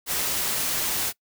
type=noise; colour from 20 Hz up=white; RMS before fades=-26 dBFS; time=0.06-1.13 s; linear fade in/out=50 ms; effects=noise-tail reverb RT60 0.1 s tail -22 dB re dry